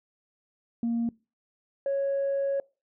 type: tone pair in turn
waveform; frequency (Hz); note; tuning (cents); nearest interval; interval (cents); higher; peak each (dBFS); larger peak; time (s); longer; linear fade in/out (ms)
sine; 233.1 / 553; A#3 / C#5; 0 / -4; octave + minor third; 1496; second; -23; neither; 0.83-1.09 / 1.86-2.6; second; 2
effects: noise-tail reverb RT60 0.3 s tail -24 dB re dry + tanh soft clip ceiling -22 dBFS